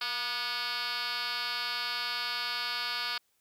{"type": "tone with frequency modulation", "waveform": "sine", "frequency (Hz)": 2960, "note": "F#7", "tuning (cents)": 0, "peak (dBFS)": -28, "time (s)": [0.01, 3.18], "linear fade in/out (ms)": 5, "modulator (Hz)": 250, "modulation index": 7.8, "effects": ["tanh soft clip ceiling -30 dBFS", "white hiss -73 dBFS RMS until 3.4 s"]}